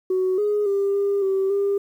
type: tone with pitch steps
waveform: sine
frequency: 372.6 / 416 / 397.3 / 400.7 / 385.7 / 399.7 Hz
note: F#4 / G#4 / G4 / G4 / G4 / G4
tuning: +12 / +3 / +23 / +38 / -28 / +34 cents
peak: -17 dBFS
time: 0.1-1.78 s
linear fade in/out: 5 ms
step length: 280 ms
effects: tanh soft clip ceiling -15 dBFS + 9-bit